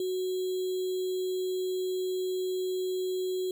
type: tone with sample-and-hold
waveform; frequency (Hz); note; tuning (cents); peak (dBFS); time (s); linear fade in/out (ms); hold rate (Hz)
sine; 370; F#4; 0; -28; 0-3.51; 2; 3675
effects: none